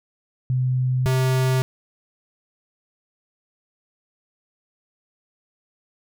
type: tone pair in turn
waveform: sine / square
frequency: 127.8 / 130.03 Hz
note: C3 / C3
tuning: -40 / -10 cents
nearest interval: unison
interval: 30 cents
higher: second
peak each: -18 dBFS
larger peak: neither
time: 0.5-1.06 / 1.06-1.62 s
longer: neither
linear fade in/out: 0 ms
effects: none